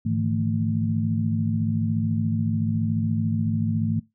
sine tone cluster, 105.2 / 152.2 / 166.2 / 223 Hz, G#2 / D#3 / E3 / A3, +23 / -38 / +15 / +23 cents, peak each -25 / -30 / -29 / -25 dBFS, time 0.05-4 s, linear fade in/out 10 ms, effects noise-tail reverb RT60 0.2 s tail -21 dB re dry

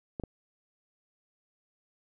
clicks, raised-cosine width 2 ms, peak -22 dBFS, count 2, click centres 0.198 / 0.237 s, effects none

